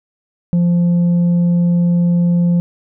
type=tone with tanh clipping; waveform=sine; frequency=173.7 Hz; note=F3; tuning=9 cents flat; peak=-11 dBFS; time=0.53-2.6 s; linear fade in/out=0 ms; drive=3 dB; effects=none